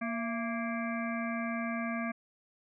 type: harmonic tone with a mistuned harmonic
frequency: 233.1 Hz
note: A#3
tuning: in tune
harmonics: 1 / 3 / 5 / 7 / 9 / 10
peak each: -34 / -39 / -41 / -42 / -44 / -44 dBFS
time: 0.01-2.12 s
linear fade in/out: 10 ms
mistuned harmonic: 3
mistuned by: -68 cents
effects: none